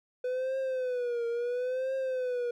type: tone with vibrato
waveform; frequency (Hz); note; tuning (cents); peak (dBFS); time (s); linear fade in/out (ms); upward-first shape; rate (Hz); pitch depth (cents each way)
triangle; 498.3; B4; +15; -27; 0.24-2.51; 5; triangle; 0.73; 120
effects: none